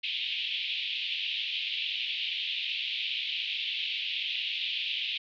white band-pass noise, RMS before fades -33 dBFS, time 0.03-5.18 s, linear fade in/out 10 ms, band 2500 to 3600 Hz, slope 48 dB/octave, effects none

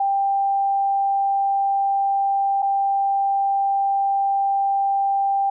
sine tone with dropouts, 790 Hz, G5, 13 cents sharp, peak -17 dBFS, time 0-5.5 s, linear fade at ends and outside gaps 5 ms, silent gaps 2.622-2.626 s, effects none

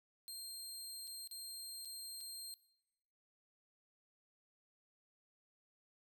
20% pulse tone with dropouts, 4189 Hz, C8, 1 cent sharp, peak -40 dBFS, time 0.28-2.54 s, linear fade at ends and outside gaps 0 ms, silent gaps 1.072-1.076 / 1.274-1.312 / 1.849-1.855 / 2.206-2.21 s, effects noise-tail reverb RT60 1.0 s tail -21 dB re dry

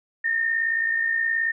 sine tone with amplitude modulation, 1824 Hz, A#6, 38 cents flat, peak -18 dBFS, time 0.24-1.52 s, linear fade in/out 10 ms, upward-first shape sine, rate 58.8 Hz, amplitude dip 55%, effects none

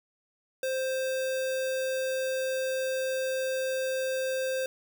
sine tone with sample-and-hold, 523.3 Hz, C5, in tune, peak -27 dBFS, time 0.63-4.66 s, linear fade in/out 2 ms, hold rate 2100 Hz, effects none

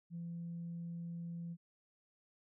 sine tone, 169.7 Hz, F3, 49 cents flat, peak -40 dBFS, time 0.1-1.57 s, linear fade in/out 50 ms, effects tanh soft clip ceiling -37 dBFS

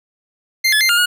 25% pulse tone with pitch steps, 2095 / 1719 / 2091 / 1408 / 1445 Hz, C7 / A6 / C7 / F6 / F#6, +2 / -41 / -2 / +14 / -41 cents, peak -8 dBFS, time 0.64-1.06 s, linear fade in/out 10 ms, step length 84 ms, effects none

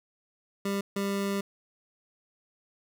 25% pulse tone bursts at uneven times, 198.8 Hz, G3, 25 cents sharp, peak -24 dBFS, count 2, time 0.65-0.81 / 0.96-1.41 s, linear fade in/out 5 ms, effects none

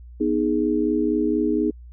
sine chord, G# minor, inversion first, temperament equal, 246.9 / 311.1 / 415.3 Hz, B3 / D#4 / G#4, 0 / 0 / 0 cents, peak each -24 / -21 / -24 dBFS, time 0.2-1.71 s, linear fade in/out 10 ms, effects added 60 Hz sine -39 dBFS peak until 1.92 s

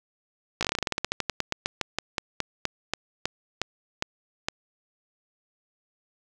slowing click train, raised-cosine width 0.2 ms, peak -8 dBFS, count 29, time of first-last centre 0.61-4.485 s, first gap 17 ms, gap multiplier 1.13, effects none

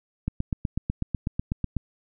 click train, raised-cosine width 5 ms, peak -13 dBFS, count 13, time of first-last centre 0.28-1.767 s, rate 8.07 Hz, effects none

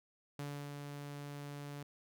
sawtooth tone with ADSR envelope, 143.9 Hz, D3, 35 cents flat, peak -36 dBFS, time 0.39-1.83 s, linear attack 3 ms, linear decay 300 ms, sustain -4 dB, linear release 4 ms, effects none

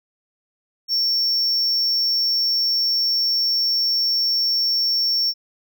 triangle tone, 5460 Hz, F8, 40 cents flat, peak -16 dBFS, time 0.88-5.34 s, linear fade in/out 50 ms, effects none

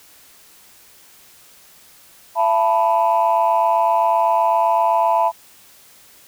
sine chord, E suspended fourth, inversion none, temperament equal with one note detuned, 674.7 / 880 / 987.8 Hz, E5 / A5 / B5, +40 / 0 / 0 cents, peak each -17 dBFS, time 2.35-5.32 s, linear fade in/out 50 ms, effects tanh soft clip ceiling -7 dBFS + white hiss -48 dBFS RMS until 6.27 s

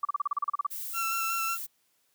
sine tone bursts, 1158 Hz, D6, 25 cents flat, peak -24 dBFS, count 12, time 0.03-0.667 s, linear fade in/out 5 ms, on 21 ms, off 35 ms
violet noise, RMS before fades -37 dBFS, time 0.7-1.67 s, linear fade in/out 20 ms
30% pulse tone with vibrato, 1347 Hz, E6, 37 cents sharp, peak -26 dBFS, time 0.93-1.58 s, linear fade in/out 50 ms, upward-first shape square, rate 5.4 Hz, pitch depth 15 cents each way
effects white hiss -71 dBFS RMS until 2.14 s + high-pass 100 Hz 12 dB/octave

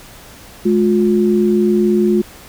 sine tone pair together, 212 / 356.5 Hz, G#3 / F4, +36 / +36 cents, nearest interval major sixth, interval 900 cents, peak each -13 dBFS, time 0.65-2.22 s, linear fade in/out 10 ms, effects pink hiss -39 dBFS RMS until 2.48 s

